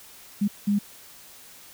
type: tone bursts at uneven times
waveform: sine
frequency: 203.7 Hz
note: G#3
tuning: 33 cents flat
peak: -19 dBFS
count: 2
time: 0.41-0.48 / 0.67-0.79 s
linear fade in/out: 10 ms
effects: white hiss -48 dBFS RMS until 1.73 s